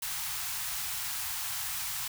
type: band-stop noise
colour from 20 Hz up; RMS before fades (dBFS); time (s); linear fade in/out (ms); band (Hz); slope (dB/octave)
white; -35; 0.02-2.08; 5; 150 to 740; 48
effects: none